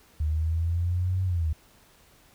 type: linear two-way sweep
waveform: sine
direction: up then down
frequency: 75.4 to 94.2 to 75.4 Hz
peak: -23 dBFS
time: 0.2-1.53 s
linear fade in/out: 5 ms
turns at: 1.24 s
effects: pink hiss -58 dBFS RMS until 2.34 s